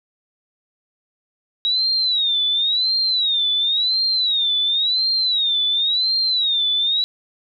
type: tone with vibrato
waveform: sine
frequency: 3820 Hz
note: A#7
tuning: 42 cents sharp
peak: -16 dBFS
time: 1.65-7.04 s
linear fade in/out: 0 ms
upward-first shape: sine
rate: 0.94 Hz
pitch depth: 160 cents each way
effects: none